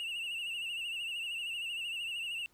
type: tone with vibrato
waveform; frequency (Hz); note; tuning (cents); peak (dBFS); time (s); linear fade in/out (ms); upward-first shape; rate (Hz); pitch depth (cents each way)
triangle; 2773; F7; -13; -34; 0-2.46; 0; sine; 13; 79
effects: pink hiss -69 dBFS RMS until 2.53 s